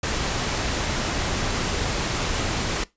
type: noise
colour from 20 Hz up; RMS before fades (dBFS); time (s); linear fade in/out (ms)
pink; -25; 0.03-2.84; 5
effects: noise-tail reverb RT60 0.2 s tail -20 dB re dry + resampled to 16000 Hz